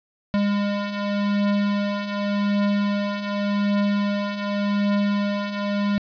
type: beating tone pair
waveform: square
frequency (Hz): 202.5 / 203.37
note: G#3 / G#3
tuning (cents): -43 / -36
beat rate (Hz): 0.87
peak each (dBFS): -28 / -22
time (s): 0.34-5.98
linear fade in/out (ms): 0
effects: resampled to 11025 Hz + 8-bit